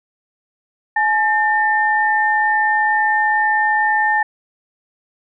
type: tone pair together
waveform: sine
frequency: 850 / 1801.1 Hz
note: G#5 / A6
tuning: +40 / +40 cents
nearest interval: octave + minor second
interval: 1300 cents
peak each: -16 dBFS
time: 0.96-4.23 s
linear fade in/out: 5 ms
effects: none